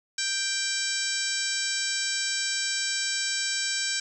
harmonic tone, 784 Hz, G5, in tune, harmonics 2 / 3 / 4 / 5 / 6 / 7 / 8 / 9 / 10, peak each -33 / -36 / -38 / -35 / -36 / -32 / -37 / -38 / -33 dBFS, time 0.18-4 s, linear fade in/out 5 ms, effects 10-bit

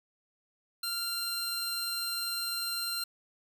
sawtooth tone pair together, 1387 / 4141 Hz, F6 / C8, -12 / -19 cents, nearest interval octave + perfect fifth, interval 1893 cents, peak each -35 / -30 dBFS, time 0.83-3.04 s, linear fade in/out 5 ms, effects none

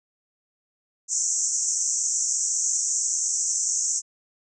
white band-pass noise, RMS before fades -25 dBFS, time 1.08-4.02 s, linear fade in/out 50 ms, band 5800 to 7800 Hz, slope 96 dB/octave, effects none

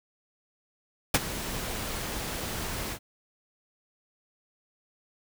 pink noise with ADSR envelope, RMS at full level -18 dBFS, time 1.14-2.99 s, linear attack 6 ms, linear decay 33 ms, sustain -16 dB, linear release 70 ms, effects none

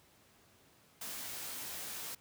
white noise with comb filter, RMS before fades -43 dBFS, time 1.01-2.15 s, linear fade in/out 5 ms, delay 17 ms, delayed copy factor -0.55, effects pink hiss -65 dBFS RMS until 2.2 s + high-pass 80 Hz 12 dB/octave

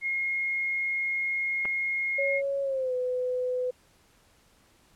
sine tone, 2149 Hz, C7, 46 cents sharp, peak -26 dBFS, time 0.01-2.42 s, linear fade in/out 50 ms
clicks, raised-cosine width 0.5 ms, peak -26 / -22 dBFS, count 2, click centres 1.65 / 1.655 s
sine tone with pitch glide, 554.4 to 502.5 Hz, C#5 to B4, 0 to +30 cents, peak -26 dBFS, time 2.18-3.71 s, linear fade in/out 10 ms, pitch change -170 cents, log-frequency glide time 2.62-2.94 s
effects pink hiss -62 dBFS RMS until 4.95 s + low-pass 12000 Hz 12 dB/octave

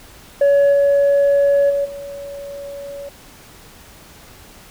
sine tone with level steps, 564 Hz, C#5, 30 cents sharp, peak -7 / -9 / -15 / -28 dBFS, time 0.41-3.09 s, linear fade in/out 5 ms, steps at 0.72 / 1.69 / 1.84 s, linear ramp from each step 20 ms, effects tanh soft clip ceiling -9 dBFS + pink hiss -43 dBFS RMS until 4.7 s

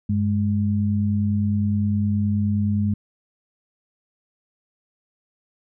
sine tone pair together, 98.02 / 207.7 Hz, G2 / G#3, 0 / 0 cents, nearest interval octave + minor second, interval 1300 cents, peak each -21 dBFS, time 0.09-2.94 s, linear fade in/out 5 ms, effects none

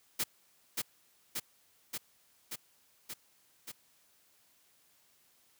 white noise with echo, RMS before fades -32 dBFS, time 0.19-0.24 s, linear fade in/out 10 ms, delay 580 ms, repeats 6, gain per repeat -2 dB, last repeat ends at 3.72 s, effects white hiss -68 dBFS RMS until 5.59 s + high-pass 60 Hz 12 dB/octave

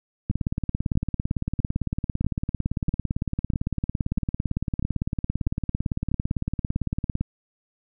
two click trains, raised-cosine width 5 ms, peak -13 / -12 dBFS, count 10 / 124, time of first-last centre 0.31-6.116 / 0.3-7.21 s, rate 1.55 / 17.8 Hz, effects none

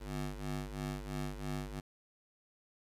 20% pulse ring-modulated tone, 99 Hz, G2, 18 cents sharp, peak -30 dBFS, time 0-1.81 s, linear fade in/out 20 ms, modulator 48 Hz, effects resampled to 32000 Hz + 11-bit

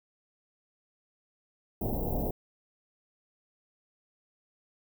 pink band-stop noise, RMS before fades -31 dBFS, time 1.81-2.31 s, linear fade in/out 5 ms, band 790 to 15000 Hz, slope 48 dB/octave, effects none

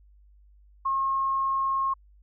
sine tone, 1079 Hz, C#6, 47 cents flat, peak -23 dBFS, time 0.85-1.94 s, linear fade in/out 10 ms, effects added 50 Hz sine -53 dBFS peak until 2.22 s

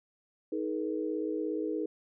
sine tone cluster, 314.9 / 422.9 / 479.9 Hz, D#4 / G#4 / B4, +21 / +31 / -50 cents, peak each -33 / -35 / -37 dBFS, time 0.52-1.86 s, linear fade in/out 5 ms, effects none

